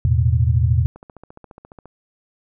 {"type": "chord", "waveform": "sine", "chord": "E suspended fourth", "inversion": "none", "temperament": "equal with one note detuned", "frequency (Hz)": [81.51, 110, 123.47], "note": ["E2", "A2", "B2"], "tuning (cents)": [-19, 0, 0], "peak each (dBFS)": [-17, -18, -18], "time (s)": [0.05, 0.86], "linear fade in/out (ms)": 0}
{"type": "click train", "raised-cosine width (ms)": 1, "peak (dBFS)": -26, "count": 14, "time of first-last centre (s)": [0.96, 1.857], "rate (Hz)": 14.5}
{"effects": []}